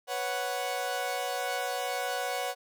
sawtooth chord, B suspended second, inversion none, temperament equal, 493.9 / 554.4 / 740 Hz, B4 / C#5 / F#5, 0 / 0 / 0 cents, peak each -33 / -32 / -29 dBFS, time 0.07-2.55 s, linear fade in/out 50 ms, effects none

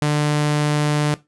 sawtooth tone, 148.8 Hz, D3, 23 cents sharp, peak -12 dBFS, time 0.02-1.14 s, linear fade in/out 0 ms, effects noise-tail reverb RT60 0.2 s tail -17 dB re dry + resampled to 24000 Hz

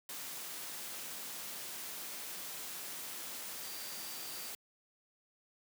sine tone in noise, 4699 Hz, D8, in tune, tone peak -51 dBFS, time 3.63-4.5 s, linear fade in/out 2 ms, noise white, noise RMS -44 dBFS, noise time 0.09-4.55 s, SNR -10 dB, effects high-pass 150 Hz 12 dB/octave

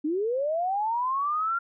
sine linear sweep, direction up, 287 to 1396.9 Hz, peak -24 dBFS, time 0.04-1.59 s, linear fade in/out 10 ms, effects none

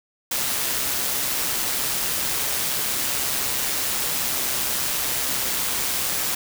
white noise with amplitude modulation, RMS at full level -23 dBFS, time 0.31-6.35 s, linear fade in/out 5 ms, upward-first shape sine, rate 131 Hz, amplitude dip 30%, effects none

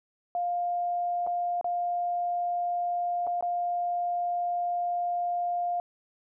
sine tone with dropouts, 703 Hz, F5, 11 cents sharp, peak -26 dBFS, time 0.35-5.8 s, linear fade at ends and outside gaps 1 ms, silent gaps 1.266-1.272 / 1.612-1.644 / 3.268-3.273 / 3.409-3.425 s, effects none

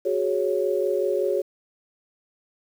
sine chord, F# suspended second, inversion none, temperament equal, 370 / 415.3 / 554.4 Hz, F#4 / G#4 / C#5, 0 / 0 / 0 cents, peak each -25 dBFS, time 0.05-1.42 s, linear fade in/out 10 ms, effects 8-bit

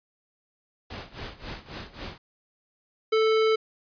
pink noise with tremolo, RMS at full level -36 dBFS, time 0.9-2.18 s, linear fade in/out 5 ms, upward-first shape sine, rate 3.7 Hz, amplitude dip 85%
square tone, 440 Hz, A4, in tune, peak -20 dBFS, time 3.12-3.56 s, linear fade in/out 10 ms
effects resampled to 11025 Hz

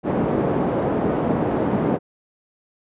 pink band-pass noise, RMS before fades -21 dBFS, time 0.03-1.99 s, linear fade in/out 50 ms, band 190 to 620 Hz, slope 12 dB/octave, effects resampled to 8000 Hz

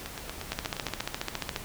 two click trains, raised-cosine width 0.2 ms, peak -18 / -12 dBFS, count 9 / 16, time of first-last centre 0.06-1.002 / 0.52-1.562 s, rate 8.49 / 14.4 Hz, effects pink hiss -42 dBFS RMS until 1.64 s

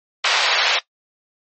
white band-pass noise, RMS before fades -18 dBFS, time 0.24-0.79 s, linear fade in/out 5 ms, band 560 to 4500 Hz, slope 24 dB/octave, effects noise-tail reverb RT60 0.1 s tail -18 dB re dry + MP3 32 kbps

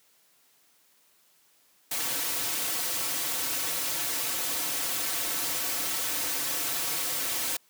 white noise with comb filter, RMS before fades -30 dBFS, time 1.91-7.57 s, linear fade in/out 5 ms, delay 4.9 ms, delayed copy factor -0.9, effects white hiss -64 dBFS RMS until 7.69 s + high-pass 150 Hz 12 dB/octave

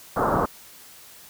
white low-pass noise, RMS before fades -22 dBFS, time 0.16-0.46 s, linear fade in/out 10 ms, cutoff 1300 Hz, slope 48 dB/octave, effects white hiss -47 dBFS RMS until 1.29 s

